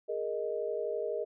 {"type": "chord", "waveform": "sine", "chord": "Ab suspended second", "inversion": "none", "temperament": "just", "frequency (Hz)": [415.3, 467.2, 623], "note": ["Ab4", "Bb4", "Eb5"], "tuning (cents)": [0, 4, 2], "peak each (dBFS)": [-36, -35, -36], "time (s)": [0.08, 1.25], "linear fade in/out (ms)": 20, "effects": []}